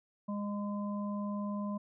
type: harmonic tone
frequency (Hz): 204.7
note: G#3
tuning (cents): -25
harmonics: 1 / 3 / 5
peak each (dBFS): -34 / -44 / -44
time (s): 0.28-1.78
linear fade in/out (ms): 10
effects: none